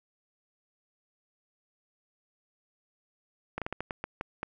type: slowing click train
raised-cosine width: 0.5 ms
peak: -18 dBFS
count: 9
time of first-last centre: 3.58-4.431 s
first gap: 37 ms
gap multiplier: 1.29
effects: none